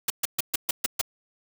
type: noise bursts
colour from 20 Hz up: white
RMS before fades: -24 dBFS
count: 7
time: 0.08-1.014 s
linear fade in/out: 5 ms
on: 22 ms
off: 130 ms
effects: none